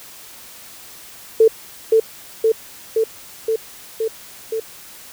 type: tone with echo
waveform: sine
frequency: 445.5 Hz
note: A4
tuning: 22 cents sharp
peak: -7 dBFS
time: 1.4-1.48 s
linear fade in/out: 5 ms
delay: 520 ms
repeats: 6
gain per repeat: -2 dB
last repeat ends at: 4.6 s
effects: white hiss -40 dBFS RMS until 5.12 s